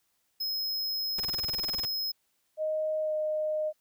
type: tone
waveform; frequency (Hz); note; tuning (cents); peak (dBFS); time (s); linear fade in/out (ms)
square; 5130; E8; -48; -30; 0.4-2.12; 10
type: noise bursts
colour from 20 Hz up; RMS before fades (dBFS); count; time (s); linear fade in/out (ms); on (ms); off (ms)
pink; -38; 14; 1.18-1.853; 5; 23; 27
type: tone with pitch glide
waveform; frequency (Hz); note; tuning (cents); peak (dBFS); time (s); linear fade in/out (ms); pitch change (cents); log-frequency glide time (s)
sine; 622.3 to 616.2; D#5 to D#5; 0 to -17; -27; 2.57-3.73; 50; -17; 3.01-3.13
effects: white hiss -74 dBFS RMS until 3.8 s